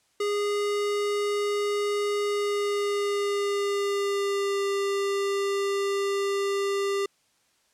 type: tone with pitch glide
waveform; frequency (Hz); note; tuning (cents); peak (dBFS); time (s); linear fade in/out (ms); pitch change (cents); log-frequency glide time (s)
square; 410.9 to 397.6; G#4 to G4; -18 to +25; -25; 0.2-7.06; 5; -57; 2.25-4.65
effects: white hiss -67 dBFS RMS until 7.73 s + low-pass 9000 Hz 12 dB/octave